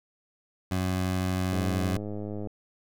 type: tone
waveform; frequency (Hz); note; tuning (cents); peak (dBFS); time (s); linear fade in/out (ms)
20% pulse; 92.5; F#2; 0; -21; 0.71-1.97; 5
type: click train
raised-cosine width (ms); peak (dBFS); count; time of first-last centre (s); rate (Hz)
2; -23; 99; 1.53-2.472; 104
effects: none